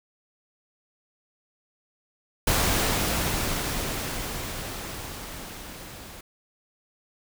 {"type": "noise with level ramp", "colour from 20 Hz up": "pink", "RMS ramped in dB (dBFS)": [-22, -43], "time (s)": [2.47, 6.21], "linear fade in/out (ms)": 5, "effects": []}